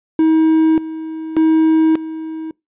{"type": "tone with tremolo", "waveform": "triangle", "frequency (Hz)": 318.6, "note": "D#4", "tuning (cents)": 41, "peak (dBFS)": -7, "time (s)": [0.19, 2.51], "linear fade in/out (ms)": 2, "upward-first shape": "square", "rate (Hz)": 0.85, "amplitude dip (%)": 80, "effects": ["noise-tail reverb RT60 0.2 s tail -24 dB re dry", "resampled to 8000 Hz"]}